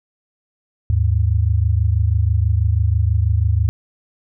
sine tone pair together, 77.68 / 103.83 Hz, D#2 / G#2, -2 / 0 cents, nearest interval perfect fourth, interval 502 cents, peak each -16 dBFS, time 0.9-3.69 s, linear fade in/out 0 ms, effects none

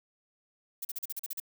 violet noise bursts, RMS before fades -36 dBFS, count 9, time 0.82-1.401 s, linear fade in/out 5 ms, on 29 ms, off 40 ms, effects none

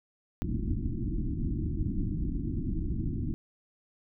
pink low-pass noise, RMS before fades -31 dBFS, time 0.42-3.34 s, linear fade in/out 0 ms, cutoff 340 Hz, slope 96 dB/octave, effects none

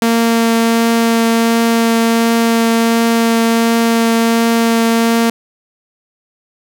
sawtooth tone with vibrato, 229.6 Hz, A#3, 26 cents flat, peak -6 dBFS, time 0.02-5.3 s, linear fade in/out 2 ms, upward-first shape triangle, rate 1.4 Hz, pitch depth 9 cents each way, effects none

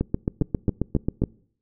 two click trains, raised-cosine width 3 ms, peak -9 / -9 dBFS, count 4 / 10, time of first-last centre 0.42-1.237 / 0.01-1.22 s, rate 3.67 / 7.44 Hz, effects noise-tail reverb RT60 0.6 s tail -24 dB re dry

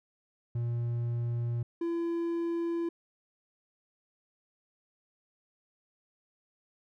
triangle tone pair in turn, 118.6 / 337.8 Hz, A#2 / E4, +30 / +42 cents, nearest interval octave + tritone, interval 1812 cents, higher second, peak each -27 dBFS, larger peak neither, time 0.55-1.63 / 1.81-2.89 s, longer neither, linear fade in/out 5 ms, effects none

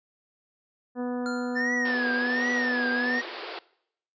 harmonic tone, 246.7 Hz, B3, 2 cents flat, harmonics 1 / 2 / 3 / 4 / 5 / 6 / 7, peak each -29 / -33 / -39 / -44 / -47 / -49 / -49 dBFS, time 0.95-3.22 s, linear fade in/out 50 ms
square tone with exponential decay, 1399 Hz, F6, 3 cents sharp, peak -32 dBFS, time 1.26-2.05 s, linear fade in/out 0 ms, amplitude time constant 170 ms
triangle tone with vibrato, 1760 Hz, A6, in tune, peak -24 dBFS, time 1.55-3.22 s, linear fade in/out 20 ms, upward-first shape triangle, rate 1.3 Hz, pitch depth 190 cents each way
pink band-pass noise, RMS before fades -38 dBFS, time 1.85-3.59 s, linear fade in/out 2 ms, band 330 to 4900 Hz, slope 96 dB/octave
effects noise-tail reverb RT60 0.7 s tail -21 dB re dry + resampled to 16000 Hz

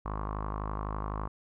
sawtooth tone with low-pass filter, 51.91 Hz, G#1, in tune, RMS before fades -35 dBFS, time 0.05-1.28 s, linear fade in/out 10 ms, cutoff 1100 Hz, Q 6.8, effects none

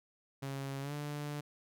sawtooth tone with pitch glide, 137.1 to 146.94 Hz, C#3 to D3, -19 to +1 cents, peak -34 dBFS, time 0.42-1.41 s, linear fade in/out 10 ms, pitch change +120 cents, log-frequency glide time 0.81-0.93 s, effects none

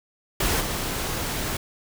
pink noise with level steps, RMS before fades -23 / -28 dBFS, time 0.4-1.57 s, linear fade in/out 5 ms, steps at 0.6 s, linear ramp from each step 10 ms, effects none

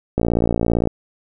click train, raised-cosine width 2 ms, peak -4 dBFS, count 41, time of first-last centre 0.18-0.873 s, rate 57.7 Hz, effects none

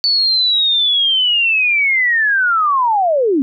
sine linear sweep, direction down, 4500 to 251.8 Hz, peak -11 dBFS, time 0.04-3.42 s, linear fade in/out 0 ms, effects none

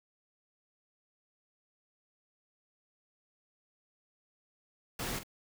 pink noise with echo, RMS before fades -37 dBFS, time 4.99-5.19 s, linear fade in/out 5 ms, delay 44 ms, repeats 1, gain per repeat -10 dB, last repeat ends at 5.234 s, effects none

